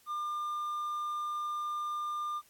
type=tone; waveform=triangle; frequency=1200 Hz; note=D6; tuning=37 cents sharp; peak=-31 dBFS; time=0.06-2.42 s; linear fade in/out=50 ms; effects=white hiss -64 dBFS RMS until 2.49 s + AAC 64 kbps